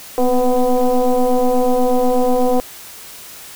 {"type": "tone with frequency modulation", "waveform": "sine", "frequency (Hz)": 246.9, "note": "B3", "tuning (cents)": 0, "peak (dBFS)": -11, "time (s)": [0.18, 2.6], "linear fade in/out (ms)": 0, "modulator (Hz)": 251, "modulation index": 2, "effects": ["white hiss -36 dBFS RMS until 3.55 s"]}